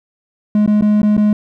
triangle tone with dropouts, 210 Hz, G#3, 19 cents sharp, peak -7 dBFS, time 0.55-1.33 s, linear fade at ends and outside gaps 2 ms, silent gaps 0.662-0.676 / 0.811-0.822 / 1.018-1.03 / 1.168-1.177 s, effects none

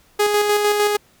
sawtooth tone with tremolo, 415.3 Hz, G#4, in tune, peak -10 dBFS, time 0.19-0.97 s, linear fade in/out 10 ms, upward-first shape square, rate 6.6 Hz, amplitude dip 35%, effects pink hiss -55 dBFS RMS until 1.2 s

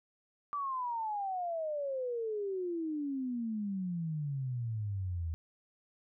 sine exponential sweep, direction down, 1174.7 to 79.3 Hz, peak -33 dBFS, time 0.53-5.34 s, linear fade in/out 0 ms, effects none

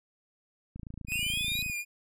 click train, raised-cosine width 5 ms, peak -29 dBFS, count 27, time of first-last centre 0.76-1.699 s, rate 27.7 Hz
45% pulse tone with vibrato, 2452 Hz, D#7, 26 cents flat, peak -32 dBFS, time 1.07-1.85 s, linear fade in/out 50 ms, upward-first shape sine, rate 3.9 Hz, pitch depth 37 cents each way
square linear sweep, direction up, 2637 to 3984 Hz, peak -32 dBFS, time 1.12-1.62 s, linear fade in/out 0 ms
effects none

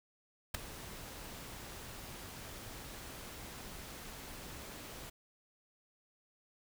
pink noise with ADSR envelope, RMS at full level -31 dBFS, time 0.54-5.1 s, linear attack 8 ms, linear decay 6 ms, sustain -17 dB, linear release 8 ms, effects none

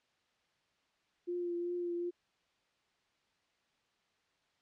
sine tone with vibrato, 349.2 Hz, F4, in tune, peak -34 dBFS, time 1.27-2.11 s, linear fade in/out 20 ms, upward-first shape triangle, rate 2.6 Hz, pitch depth 24 cents each way, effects white hiss -75 dBFS RMS until 4.61 s + low-pass 4000 Hz 12 dB/octave

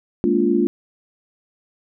sine chord, Bb dominant seventh, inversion third, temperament equal with one note detuned, 207.7 / 233.1 / 287.8 / 349.2 Hz, Ab3 / Bb3 / D4 / F4, 0 / 0 / -35 / 0 cents, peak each -22 / -21 / -21 / -18 dBFS, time 0.24-0.67 s, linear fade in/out 0 ms, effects none

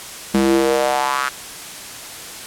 square tone with high-pass filter sweep, 67 Hz, C2, 42 cents sharp, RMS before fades -17 dBFS, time 0.34-1.29 s, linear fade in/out 5 ms, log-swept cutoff 230 to 1400 Hz, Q 3.8, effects white hiss -33 dBFS RMS until 2.46 s + low-pass 11000 Hz 12 dB/octave

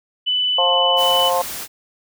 sine tone, 2992 Hz, F#7, 19 cents sharp, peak -16 dBFS, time 0.26-1.3 s, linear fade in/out 20 ms
harmonic tone, 176.6 Hz, F3, 20 cents sharp, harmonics 3 / 4 / 5 / 6, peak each -20 / -21 / -22 / -23 dBFS, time 0.58-1.42 s, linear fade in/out 5 ms
white noise, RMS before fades -29 dBFS, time 0.96-1.68 s, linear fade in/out 50 ms
effects none

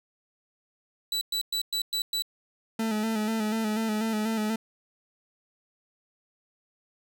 40% pulse tone bursts, 3951 Hz, B7, in tune, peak -25 dBFS, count 6, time 1.12-2.222 s, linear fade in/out 2 ms, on 92 ms, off 110 ms
40% pulse tone with vibrato, 218.3 Hz, A3, 13 cents flat, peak -25 dBFS, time 2.79-4.56 s, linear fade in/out 5 ms, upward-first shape square, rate 4.1 Hz, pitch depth 40 cents each way
effects none

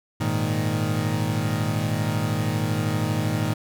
30% pulse chord, Ab suspended second, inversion none, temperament equal, 103.83 / 116.54 / 155.56 Hz, Ab2 / Bb2 / Eb3, 0 / 0 / 0 cents, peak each -24 dBFS, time 0.2-3.54 s, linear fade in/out 10 ms, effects none

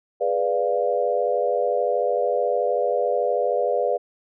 sine chord, G# diminished seventh, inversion none, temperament equal, 415.3 / 493.9 / 587.3 / 698.5 Hz, G#4 / B4 / D5 / F5, 0 / 0 / 0 / 0 cents, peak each -27 / -23 / -24 / -26 dBFS, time 0.2-3.98 s, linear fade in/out 20 ms, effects none

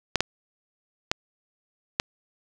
clicks, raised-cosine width 0.2 ms, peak -4 dBFS, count 4, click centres 0.157 / 0.206 / 1.115 / 1.999 s, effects none

